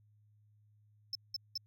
sine tone bursts, 5274 Hz, E8, in tune, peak -32 dBFS, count 3, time 1.13-1.576 s, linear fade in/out 2 ms, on 22 ms, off 190 ms, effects tanh soft clip ceiling -34 dBFS + added 105 Hz sine -64 dBFS peak until 1.66 s

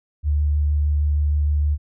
sine tone with vibrato, 73.9 Hz, D2, 11 cents sharp, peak -16 dBFS, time 0.23-1.78 s, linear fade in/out 50 ms, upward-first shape sine, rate 6.4 Hz, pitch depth 11 cents each way, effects none

